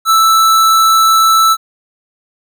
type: tone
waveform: square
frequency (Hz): 1319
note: E6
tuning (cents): +1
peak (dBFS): -7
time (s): 0.05-1.57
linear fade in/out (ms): 50
effects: none